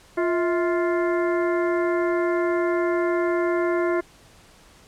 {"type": "harmonic tone with a mistuned harmonic", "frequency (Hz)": 349.2, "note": "F4", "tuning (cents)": 0, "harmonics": [1, 2, 3, 4, 5, 6], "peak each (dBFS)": [-21, -27, -31, -33, -35, -37], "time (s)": [0.17, 4.01], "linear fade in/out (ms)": 10, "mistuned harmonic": 2, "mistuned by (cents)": -120, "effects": ["pink hiss -52 dBFS RMS until 4.87 s", "low-pass 10000 Hz 12 dB/octave"]}